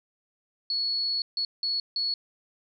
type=tone bursts at uneven times; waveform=sine; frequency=4382 Hz; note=C#8; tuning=21 cents flat; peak=-25 dBFS; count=4; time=0.7-1.22 / 1.37-1.45 / 1.63-1.8 / 1.96-2.14 s; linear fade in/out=2 ms; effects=none